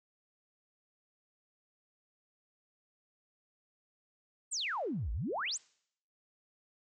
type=exponential two-way sweep; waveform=sine; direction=down then up; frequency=8840 to 48.34 to 8840 Hz; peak=-33 dBFS; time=4.51-5.58 s; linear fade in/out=20 ms; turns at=5.12 s; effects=noise-tail reverb RT60 0.7 s tail -26 dB re dry